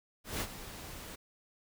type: noise with ADSR envelope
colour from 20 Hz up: pink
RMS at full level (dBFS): -34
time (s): 0.24-1.16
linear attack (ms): 170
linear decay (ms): 54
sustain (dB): -12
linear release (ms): 13
effects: none